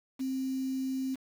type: tone with quantisation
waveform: sine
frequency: 263.5 Hz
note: C4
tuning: 12 cents sharp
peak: -30 dBFS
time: 0.19-1.16 s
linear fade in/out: 20 ms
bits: 8
effects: none